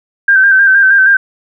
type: tone with vibrato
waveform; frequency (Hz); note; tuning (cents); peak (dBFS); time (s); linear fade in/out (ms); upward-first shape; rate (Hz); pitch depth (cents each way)
sine; 1568; G6; 0; -4; 0.28-1.17; 5; square; 6.4; 37
effects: none

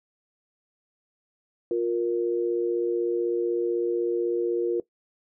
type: tone pair together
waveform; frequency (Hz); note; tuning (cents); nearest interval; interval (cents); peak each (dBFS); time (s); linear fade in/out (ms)
sine; 352.9 / 468.9; F4 / A#4; +18 / +10; perfect fourth; 492; -24 / -26; 1.71-4.8; 2
effects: noise-tail reverb RT60 0.1 s tail -18 dB re dry

